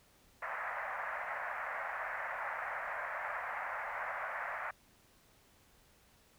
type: band-pass noise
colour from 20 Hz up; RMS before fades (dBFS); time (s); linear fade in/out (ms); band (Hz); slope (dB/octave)
white; -40; 0.42-4.71; 5; 580 to 2000; 48
effects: pink hiss -66 dBFS RMS until 6.38 s